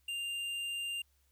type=tone with hard clipping; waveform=sine; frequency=2794 Hz; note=F7; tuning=in tune; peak=-37 dBFS; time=0.08-1.02 s; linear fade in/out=5 ms; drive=8 dB; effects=added 68 Hz sine -70 dBFS peak until 1.31 s + white hiss -75 dBFS RMS until 1.31 s